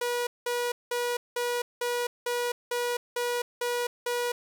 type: tone bursts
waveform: sawtooth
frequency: 484.1 Hz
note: B4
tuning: 35 cents flat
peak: -23 dBFS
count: 10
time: 0.01-4.32 s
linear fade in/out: 5 ms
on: 260 ms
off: 190 ms
effects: none